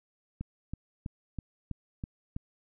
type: click train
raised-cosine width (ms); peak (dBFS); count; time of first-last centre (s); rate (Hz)
5; -23; 7; 0.41-2.364; 3.07
effects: none